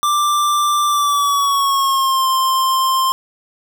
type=tone with pitch glide; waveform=square; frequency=1180 to 1051.3 Hz; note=D6 to C6; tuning=+8 to +8 cents; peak=-14 dBFS; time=0.03-3.12 s; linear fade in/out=0 ms; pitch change=-200 cents; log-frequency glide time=0.87-2.27 s; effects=none